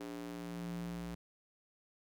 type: tone with high-pass filter sweep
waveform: square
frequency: 58.27 Hz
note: A#1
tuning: in tune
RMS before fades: -43 dBFS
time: 0-1.15 s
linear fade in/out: 5 ms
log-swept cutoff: 320 to 120 Hz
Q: 2.5
effects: none